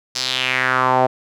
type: tone with band-pass filter sweep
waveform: sawtooth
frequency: 128.6 Hz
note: C3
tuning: 30 cents flat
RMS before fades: -18 dBFS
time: 0.15-1.07 s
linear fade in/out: 10 ms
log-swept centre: 5300 to 670 Hz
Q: 3.3
effects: none